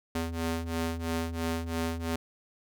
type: ring-modulated tone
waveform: sawtooth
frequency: 164.81 Hz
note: E3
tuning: in tune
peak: -23 dBFS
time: 0.15-2.16 s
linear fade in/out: 5 ms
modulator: 83.9 Hz
effects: none